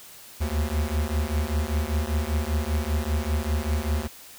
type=beating tone pair; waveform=square; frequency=72.9 / 78 Hz; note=D2 / D#2; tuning=-12 / +5 cents; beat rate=5.1 Hz; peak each=-27 dBFS; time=0.4-4.08 s; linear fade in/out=20 ms; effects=white hiss -46 dBFS RMS until 4.38 s

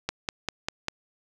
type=click train; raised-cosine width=0.2 ms; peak=-10 dBFS; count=5; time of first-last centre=0.09-0.884 s; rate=5.04 Hz; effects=none

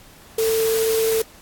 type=tone in noise; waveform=sine; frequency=446.9 Hz; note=A4; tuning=27 cents sharp; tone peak=-17 dBFS; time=0.38-1.22 s; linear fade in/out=5 ms; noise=white; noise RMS=-27 dBFS; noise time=0.38-1.22 s; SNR=+7 dB; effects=pink hiss -47 dBFS RMS until 1.41 s + AAC 64 kbps

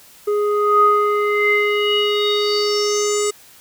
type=tone with low-pass filter sweep; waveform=square; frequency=415.3 Hz; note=G#4; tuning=in tune; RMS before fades=-17 dBFS; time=0.27-3.31 s; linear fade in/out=10 ms; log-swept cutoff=830 to 8000 Hz; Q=7.6; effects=white hiss -46 dBFS RMS until 3.6 s

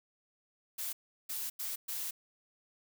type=noise bursts at uneven times; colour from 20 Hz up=blue; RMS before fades=-38 dBFS; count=4; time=0.78-0.93 / 1.29-1.5 / 1.59-1.76 / 1.88-2.11 s; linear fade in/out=10 ms; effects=none

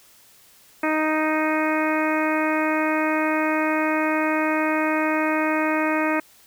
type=harmonic tone; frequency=311.1 Hz; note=D#4; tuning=in tune; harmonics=1 / 2 / 3 / 4 / 5 / 6 / 7 / 8; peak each=-23 / -26 / -28 / -29 / -30 / -31 / -31 / -32 dBFS; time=0.83-6.2 s; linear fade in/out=5 ms; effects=white hiss -53 dBFS RMS until 6.46 s

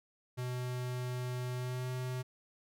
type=tone with pitch glide; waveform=square; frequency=125.1 to 127.14 Hz; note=B2 to C3; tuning=+23 to -49 cents; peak=-36 dBFS; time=0.37-2.23 s; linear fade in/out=20 ms; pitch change=+28 cents; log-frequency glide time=1.55-1.9 s; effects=none

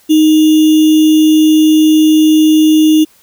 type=tone with sample-and-hold; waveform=sine; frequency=311.1 Hz; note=D#4; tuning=in tune; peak=-4 dBFS; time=0.09-3.05 s; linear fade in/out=20 ms; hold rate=3150 Hz; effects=white hiss -48 dBFS RMS until 3.22 s

